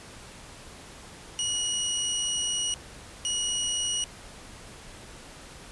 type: tone pair in turn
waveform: 20% pulse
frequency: 2909 / 2909 Hz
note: F#7 / F#7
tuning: -30 / -30 cents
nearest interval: unison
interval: 0 cents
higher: neither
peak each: -21 dBFS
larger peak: neither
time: 1.39-2.74 / 3.25-4.04 s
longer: first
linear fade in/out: 0 ms
effects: pink hiss -46 dBFS RMS until 5.71 s + resampled to 24000 Hz